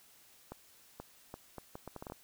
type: accelerating click train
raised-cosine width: 1 ms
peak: -29 dBFS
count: 11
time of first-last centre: 0.52-2.121 s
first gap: 480 ms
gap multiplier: 0.71
effects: white hiss -62 dBFS RMS until 2.23 s